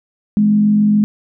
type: tone with frequency modulation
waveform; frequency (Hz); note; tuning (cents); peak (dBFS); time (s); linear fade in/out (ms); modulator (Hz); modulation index
sine; 209.2; G#3; +13; -9; 0.37-1.04; 0; 47; 0.32
effects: none